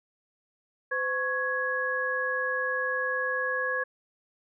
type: tone cluster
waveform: sine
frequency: 511 / 1099 / 1670 Hz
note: C5 / C#6 / G#6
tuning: -41 / -15 / +9 cents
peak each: -32 / -34 / -28 dBFS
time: 0.91-3.84 s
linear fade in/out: 10 ms
effects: none